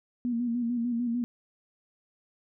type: tone with vibrato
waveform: sine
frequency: 238.1 Hz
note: A#3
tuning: 37 cents sharp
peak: -26 dBFS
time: 0.25-1.24 s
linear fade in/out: 0 ms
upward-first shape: square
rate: 6.7 Hz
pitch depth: 44 cents each way
effects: none